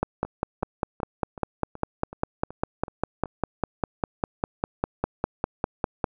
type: two click trains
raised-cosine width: 1 ms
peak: -9 / -24 dBFS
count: 31 / 9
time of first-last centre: 0.03-6.042 / 0.25-3.258 s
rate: 4.99 / 2.66 Hz
effects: none